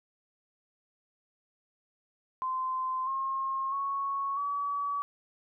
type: tone with pitch steps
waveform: sine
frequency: 1036 / 1073 / 1106 / 1140 Hz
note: C6 / C6 / C#6 / C#6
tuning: -17 / +43 / -4 / +48 cents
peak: -29 dBFS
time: 2.42-5.02 s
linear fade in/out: 0 ms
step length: 650 ms
effects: none